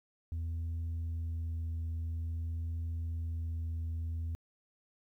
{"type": "tone with vibrato", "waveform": "sine", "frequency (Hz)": 82.41, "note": "E2", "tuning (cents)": 0, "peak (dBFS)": -31, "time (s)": [0.32, 4.35], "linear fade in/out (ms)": 0, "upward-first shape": "triangle", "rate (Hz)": 0.5, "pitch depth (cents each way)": 10, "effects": ["tanh soft clip ceiling -33 dBFS", "12-bit"]}